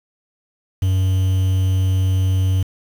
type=tone with quantisation; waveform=triangle; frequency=94 Hz; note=F#2; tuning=28 cents sharp; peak=-12 dBFS; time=0.82-2.63 s; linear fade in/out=5 ms; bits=6; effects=none